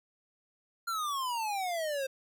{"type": "exponential sweep", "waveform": "square", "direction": "down", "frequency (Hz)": [1396.9, 523.3], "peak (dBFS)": -32, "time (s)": [0.87, 2.07], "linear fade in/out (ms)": 10, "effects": []}